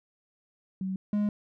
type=tone pair in turn; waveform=sine / triangle; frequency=189.4 / 207.5 Hz; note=F#3 / G#3; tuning=+41 / -1 cents; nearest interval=major second; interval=158 cents; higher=second; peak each=-29 / -22 dBFS; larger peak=second; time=0.81-0.96 / 1.13-1.29 s; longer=second; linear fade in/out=2 ms; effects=none